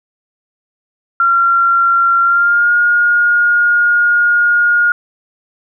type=tone with pitch glide; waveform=sine; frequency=1374 to 1428.2 Hz; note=F6 to F6; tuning=-29 to +38 cents; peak=-8 dBFS; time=1.2-4.92 s; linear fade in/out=2 ms; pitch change=+67 cents; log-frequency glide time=2.23-2.72 s; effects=none

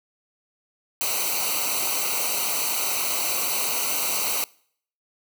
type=noise with comb filter; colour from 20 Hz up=white; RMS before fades=-25 dBFS; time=1.01-4.44 s; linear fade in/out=0 ms; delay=0.58 ms; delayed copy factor=-1; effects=noise-tail reverb RT60 0.6 s tail -24 dB re dry

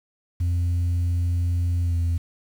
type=tone with pitch glide; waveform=sine; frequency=87.31 to 84.97 Hz; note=F2 to F2; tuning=0 to -47 cents; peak=-17 dBFS; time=0.4-2.18 s; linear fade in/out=10 ms; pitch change=-47 cents; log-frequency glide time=1.82-1.95 s; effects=tanh soft clip ceiling -19 dBFS + 8-bit

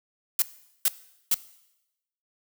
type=noise bursts; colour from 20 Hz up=blue; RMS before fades=-21 dBFS; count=3; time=0.39-1.343 s; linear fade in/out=2 ms; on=31 ms; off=430 ms; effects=noise-tail reverb RT60 0.9 s tail -18 dB re dry

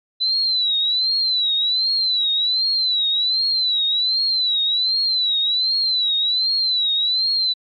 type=tone with vibrato; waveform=sine; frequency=3995 Hz; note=B7; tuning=19 cents sharp; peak=-16 dBFS; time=0.2-7.54 s; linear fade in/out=20 ms; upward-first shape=triangle; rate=1.3 Hz; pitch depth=130 cents each way; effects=MP3 64 kbps

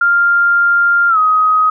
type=tone with pitch glide; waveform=sine; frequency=1396.9 to 1259 Hz; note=F6 to D#6; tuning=0 to +20 cents; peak=-8 dBFS; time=0.01-1.7 s; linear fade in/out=5 ms; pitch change=-180 cents; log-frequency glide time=1.09-1.18 s; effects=none

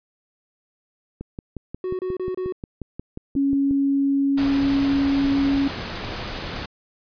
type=click train; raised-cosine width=3 ms; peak=-19 dBFS; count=15; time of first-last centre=1.21-3.71 s; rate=5.6 Hz
type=tone bursts; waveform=triangle; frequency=370 Hz; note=F#4; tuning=in tune; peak=-22 dBFS; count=4; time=1.84-2.524 s; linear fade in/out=2 ms; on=150 ms; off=28 ms
type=tone; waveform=sine; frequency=277.2 Hz; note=C#4; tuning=in tune; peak=-17 dBFS; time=3.36-5.68 s; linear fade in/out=5 ms
type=noise; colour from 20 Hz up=pink; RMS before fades=-30 dBFS; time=4.37-6.66 s; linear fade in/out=10 ms
effects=resampled to 11025 Hz

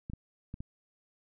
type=clicks; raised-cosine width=5 ms; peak=-27 dBFS; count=4; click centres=0.099 / 0.135 / 0.541 / 0.605 s; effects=none

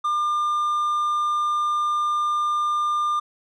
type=tone; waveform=triangle; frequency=1200 Hz; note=D6; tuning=37 cents sharp; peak=-18 dBFS; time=0.04-3.2 s; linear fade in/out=10 ms; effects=resampled to 24000 Hz

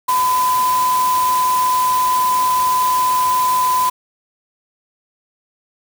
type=tone in noise; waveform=sine; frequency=1008 Hz; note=B5; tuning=35 cents sharp; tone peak=-13 dBFS; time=0.08-3.9 s; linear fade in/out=10 ms; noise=white; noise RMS=-26 dBFS; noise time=0.08-3.9 s; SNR=+10 dB; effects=none

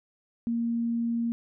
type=tone; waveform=sine; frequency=233.1 Hz; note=A#3; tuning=in tune; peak=-25 dBFS; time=0.47-1.32 s; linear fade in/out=0 ms; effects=none

